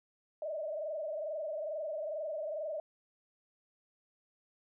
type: tone with frequency modulation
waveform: sine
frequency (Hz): 616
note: D#5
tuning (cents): -17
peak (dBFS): -35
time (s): 0.42-2.8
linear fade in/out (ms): 2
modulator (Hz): 22.3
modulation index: 1.6
effects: none